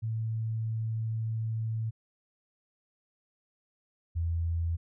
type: tone pair in turn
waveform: sine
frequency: 111.7 / 83.72 Hz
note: A2 / E2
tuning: +27 / +27 cents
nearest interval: perfect fourth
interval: 500 cents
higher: first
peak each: -29 / -27 dBFS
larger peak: second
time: 0.02-1.91 / 4.15-4.77 s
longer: first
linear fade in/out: 20 ms
effects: none